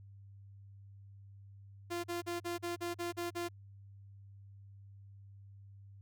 sawtooth tone bursts, 346.1 Hz, F4, 16 cents flat, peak -32 dBFS, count 9, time 1.9-3.488 s, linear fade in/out 20 ms, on 140 ms, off 41 ms, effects added 99 Hz sine -52 dBFS peak until 6.01 s

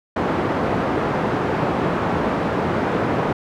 pink band-pass noise, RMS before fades -21 dBFS, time 0.16-3.33 s, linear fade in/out 5 ms, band 150 to 1200 Hz, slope 12 dB/octave, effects none

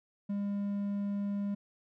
triangle tone, 201.8 Hz, G#3, 49 cents flat, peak -29 dBFS, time 0.29-1.55 s, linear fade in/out 10 ms, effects none

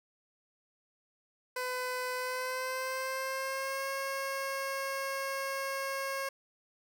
15% pulse tone with pitch glide, 504 to 543.3 Hz, B4 to C#5, +35 to -35 cents, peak -27 dBFS, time 1.56-6.29 s, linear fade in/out 5 ms, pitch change +130 cents, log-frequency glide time 2.14-3.89 s, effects none

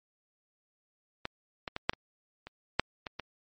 clicks, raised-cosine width 0.3 ms, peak -17 / -19 / -18 / -8 / -25 / -27 / -7 / -21 / -20 dBFS, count 9, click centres 1.254 / 1.678 / 1.764 / 1.895 / 1.934 / 2.47 / 2.796 / 3.068 / 3.197 s, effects MP3 32 kbps

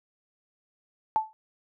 sine tone with exponential decay, 873 Hz, A5, 14 cents flat, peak -17 dBFS, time 1.16-1.33 s, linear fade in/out 0 ms, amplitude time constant 35 ms, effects none

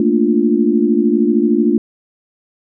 sine chord, Bb major seventh, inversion third, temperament equal, 220 / 233.1 / 293.7 / 349.2 Hz, A3 / Bb3 / D4 / F4, 0 / 0 / 0 / 0 cents, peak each -16 dBFS, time 0-1.78 s, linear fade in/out 2 ms, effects none

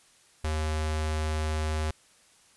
square tone with notch filter, 77.78 Hz, D#2, in tune, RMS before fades -29 dBFS, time 0.44-1.91 s, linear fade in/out 5 ms, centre 160 Hz, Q 0.53, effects white hiss -60 dBFS RMS until 2.56 s + resampled to 24000 Hz

